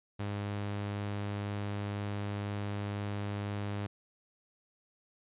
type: tone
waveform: sawtooth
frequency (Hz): 102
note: G#2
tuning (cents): -31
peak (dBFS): -30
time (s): 0.19-3.87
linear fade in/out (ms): 10
effects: resampled to 8000 Hz